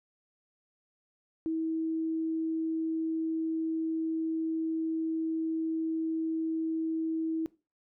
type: tone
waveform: sine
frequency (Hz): 322.4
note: E4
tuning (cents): -38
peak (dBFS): -28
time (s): 1.46-7.46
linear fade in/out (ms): 0
effects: noise-tail reverb RT60 0.3 s tail -20 dB re dry